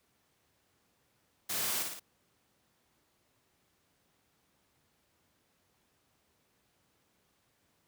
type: noise with echo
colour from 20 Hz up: white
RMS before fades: -35 dBFS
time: 1.49-1.83 s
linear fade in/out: 10 ms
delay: 56 ms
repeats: 3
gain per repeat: -4 dB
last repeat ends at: 1.998 s
effects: pink hiss -73 dBFS RMS until 7.87 s + high-pass 80 Hz 12 dB/octave